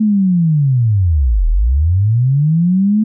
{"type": "linear two-way sweep", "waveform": "sine", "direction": "down then up", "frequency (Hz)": [220, 37, 220], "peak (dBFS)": -9, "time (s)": [0, 3.04], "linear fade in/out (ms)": 10, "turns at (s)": 1.48, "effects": []}